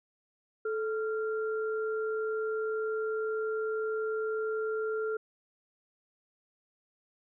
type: tone pair together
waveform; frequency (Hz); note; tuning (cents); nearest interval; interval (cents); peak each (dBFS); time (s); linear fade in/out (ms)
sine; 436.4 / 1385.5; A4 / F6; -14 / -14; octave + minor sixth; 2000; -30 / -38; 0.65-5.17; 5
effects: none